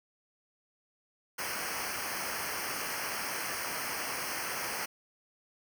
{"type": "noise with comb filter", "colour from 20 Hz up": "pink", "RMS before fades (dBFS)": -36, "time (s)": [1.38, 4.86], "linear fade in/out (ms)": 10, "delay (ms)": 0.27, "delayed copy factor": -1, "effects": []}